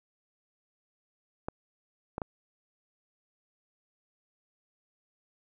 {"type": "clicks", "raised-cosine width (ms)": 1, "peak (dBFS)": -19, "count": 3, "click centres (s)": [1.485, 2.181, 2.218], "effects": []}